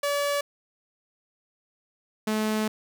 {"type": "tone pair in turn", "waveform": "sawtooth", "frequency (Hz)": [573, 215.9], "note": ["D5", "A3"], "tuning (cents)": [-43, -33], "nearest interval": "octave + perfect fourth", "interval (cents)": 1690, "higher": "first", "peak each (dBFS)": -20, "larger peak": "neither", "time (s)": [[0.03, 0.41], [2.27, 2.68]], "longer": "second", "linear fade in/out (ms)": 5, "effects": []}